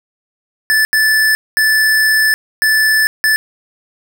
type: tone bursts at uneven times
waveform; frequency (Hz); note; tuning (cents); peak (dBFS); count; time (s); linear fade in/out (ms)
square; 1748; A6; -12; -10; 5; 0.7-0.85 / 0.93-1.35 / 1.57-2.34 / 2.62-3.07 / 3.24-3.36; 0
effects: none